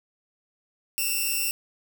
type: tone pair together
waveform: 5% pulse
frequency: 2630 / 2778 Hz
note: E7 / F7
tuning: -5 / -10 cents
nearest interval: minor second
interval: 95 cents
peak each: -18 dBFS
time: 0.98-1.51 s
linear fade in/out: 0 ms
effects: 7-bit